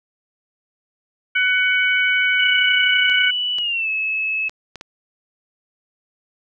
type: harmonic tone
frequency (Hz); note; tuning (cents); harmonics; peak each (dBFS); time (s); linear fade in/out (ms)
748; F#5; +19; 2 / 3 / 4; -18 / -18 / -24; 1.35-3.31; 10
type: tone with pitch glide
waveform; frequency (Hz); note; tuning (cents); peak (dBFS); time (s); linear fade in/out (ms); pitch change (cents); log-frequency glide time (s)
sine; 2960 to 2592; F#7 to E7; 0 to -30; -19; 2.39-4.49; 10; -230; 3.57-3.89
type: clicks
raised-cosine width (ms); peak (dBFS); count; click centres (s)
0.2; -17; 5; 3.098 / 3.585 / 4.495 / 4.757 / 4.811
effects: none